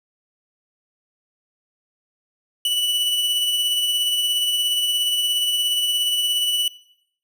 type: tone with tremolo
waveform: 45% pulse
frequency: 2960 Hz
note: F#7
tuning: in tune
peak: -17 dBFS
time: 2.65-6.68 s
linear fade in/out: 2 ms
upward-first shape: sine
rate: 17 Hz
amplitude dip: 30%
effects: noise-tail reverb RT60 0.7 s tail -19 dB re dry